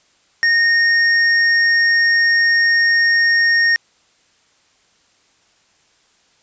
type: tone with hard clipping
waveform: sine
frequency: 1848 Hz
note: A#6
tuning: 16 cents flat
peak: -13 dBFS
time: 0.43-3.76 s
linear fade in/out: 0 ms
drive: 13 dB
effects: white hiss -57 dBFS RMS until 6.42 s + resampled to 16000 Hz